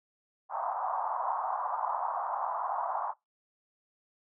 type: band-pass noise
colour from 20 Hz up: white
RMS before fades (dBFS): -33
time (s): 0.49-3.14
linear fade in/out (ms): 50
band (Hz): 710 to 1100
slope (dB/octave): 48
effects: noise-tail reverb RT60 0.2 s tail -24 dB re dry